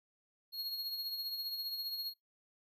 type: tone with tremolo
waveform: square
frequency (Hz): 4298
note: C8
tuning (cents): +46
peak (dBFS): -36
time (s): 0.52-2.14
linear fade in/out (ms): 50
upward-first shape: triangle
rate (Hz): 15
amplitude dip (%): 55
effects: noise-tail reverb RT60 0.2 s tail -23 dB re dry